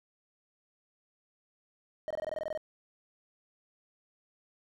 triangle tone bursts, 622.3 Hz, D#5, in tune, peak -30 dBFS, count 11, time 2.08-2.575 s, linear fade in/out 0 ms, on 25 ms, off 22 ms, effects none

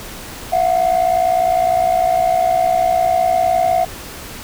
sine tone pair together, 672 / 731.8 Hz, E5 / F#5, +33 / -19 cents, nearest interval minor second, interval 148 cents, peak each -14 / -13 dBFS, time 0.52-3.85 s, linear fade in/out 10 ms, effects tanh soft clip ceiling -8 dBFS + pink hiss -32 dBFS RMS until 4.43 s

